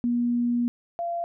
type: tone pair in turn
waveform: sine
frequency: 240.1 / 686 Hz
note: B3 / F5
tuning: -49 / -31 cents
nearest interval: octave + tritone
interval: 1818 cents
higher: second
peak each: -21 / -26 dBFS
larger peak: first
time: 0.04-0.68 / 0.99-1.24 s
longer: first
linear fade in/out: 0 ms
effects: none